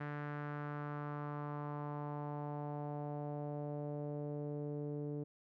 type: tone with low-pass filter sweep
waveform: sawtooth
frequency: 146.83 Hz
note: D3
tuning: in tune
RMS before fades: -42 dBFS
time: 0-5.24 s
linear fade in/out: 10 ms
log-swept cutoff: 1700 to 410 Hz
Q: 2.5
effects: none